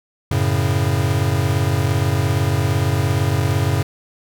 square chord, F# minor, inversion none, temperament equal, 92.5 / 110 / 138.59 Hz, F#2 / A2 / C#3, 0 / 0 / 0 cents, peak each -21 dBFS, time 0.31-3.83 s, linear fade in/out 5 ms, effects none

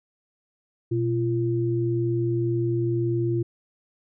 sine tone pair together, 121.3 / 343.1 Hz, B2 / F4, -31 / -31 cents, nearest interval octave + tritone, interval 1800 cents, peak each -24 dBFS, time 0.91-3.43 s, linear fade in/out 10 ms, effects none

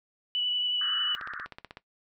sine tone with vibrato, 2960 Hz, F#7, in tune, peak -26 dBFS, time 0.35-1.15 s, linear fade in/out 0 ms, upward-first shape triangle, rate 11 Hz, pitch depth 17 cents each way
pink band-pass noise, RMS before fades -39 dBFS, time 0.81-1.46 s, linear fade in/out 2 ms, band 1200 to 1800 Hz, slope 96 dB/octave
click train, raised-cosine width 0.3 ms, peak -25 dBFS, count 11, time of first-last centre 1.15-1.771 s, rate 16.1 Hz
effects noise-tail reverb RT60 0.1 s tail -17 dB re dry

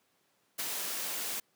white noise with ADSR envelope, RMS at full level -34 dBFS, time 0.58-1.4 s, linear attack 16 ms, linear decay 29 ms, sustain -2 dB, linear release 5 ms, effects pink hiss -72 dBFS RMS until 1.55 s + high-pass 200 Hz 12 dB/octave

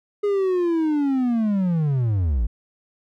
triangle linear sweep, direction down, 415.3 to 49 Hz, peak -16 dBFS, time 0.23-2.47 s, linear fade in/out 10 ms, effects none

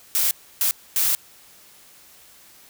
blue noise bursts at uneven times, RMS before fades -20 dBFS, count 3, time 0.15-0.31 / 0.61-0.71 / 0.96-1.15 s, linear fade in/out 0 ms, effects white hiss -50 dBFS RMS until 2.69 s

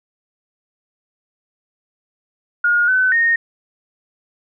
sine tone with pitch steps, 1430 / 1513 / 1850 Hz, F6 / F#6 / A#6, +41 / +38 / -14 cents, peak -12 dBFS, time 2.64-3.36 s, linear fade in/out 5 ms, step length 240 ms, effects none

